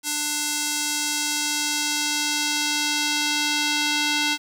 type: tone with band-pass filter sweep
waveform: square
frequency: 296.4 Hz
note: D4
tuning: 16 cents sharp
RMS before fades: -24 dBFS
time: 0.03-4.38 s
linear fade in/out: 50 ms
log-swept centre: 7900 to 3800 Hz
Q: 1.1
effects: 7-bit